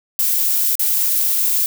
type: noise with dropouts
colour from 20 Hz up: violet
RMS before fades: -17 dBFS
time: 0.19-1.66 s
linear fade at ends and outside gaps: 1 ms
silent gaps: 0.754-0.794 s
effects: none